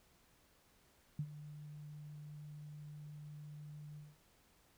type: tone with ADSR envelope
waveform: sine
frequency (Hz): 149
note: D3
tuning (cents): +25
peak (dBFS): -34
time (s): 1.19-4.17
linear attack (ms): 3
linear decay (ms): 63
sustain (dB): -14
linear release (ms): 200
effects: pink hiss -70 dBFS RMS until 4.77 s